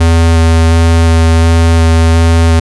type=tone with vibrato; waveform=square; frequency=82.41 Hz; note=E2; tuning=in tune; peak=-5 dBFS; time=0-2.6 s; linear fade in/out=10 ms; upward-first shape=square; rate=1.4 Hz; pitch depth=9 cents each way; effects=resampled to 24000 Hz